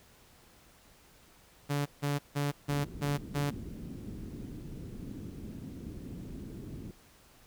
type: tone bursts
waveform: sawtooth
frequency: 143.6 Hz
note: D3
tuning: 39 cents flat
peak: -25 dBFS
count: 6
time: 1.69-3.51 s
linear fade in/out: 20 ms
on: 170 ms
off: 160 ms
type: low-pass noise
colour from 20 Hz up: white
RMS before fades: -43 dBFS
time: 2.68-6.91 s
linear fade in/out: 2 ms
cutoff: 300 Hz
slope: 24 dB/octave
effects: pink hiss -60 dBFS RMS until 7.46 s